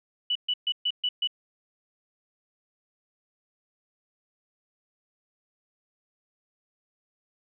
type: tone bursts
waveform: sine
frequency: 2960 Hz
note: F#7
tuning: in tune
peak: -23 dBFS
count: 6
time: 0.3-1.274 s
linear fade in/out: 5 ms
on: 54 ms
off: 130 ms
effects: none